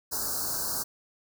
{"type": "band-stop noise", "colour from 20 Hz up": "white", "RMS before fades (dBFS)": -31, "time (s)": [0.11, 0.84], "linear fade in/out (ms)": 20, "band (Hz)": [1600, 4200], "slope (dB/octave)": 96, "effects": []}